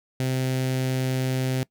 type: tone with notch filter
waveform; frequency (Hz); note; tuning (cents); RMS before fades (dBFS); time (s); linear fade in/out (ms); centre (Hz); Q
sawtooth; 129.9; C3; -12; -25; 0.2-1.63; 0; 1100; 1.3
effects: noise-tail reverb RT60 0.1 s tail -22 dB re dry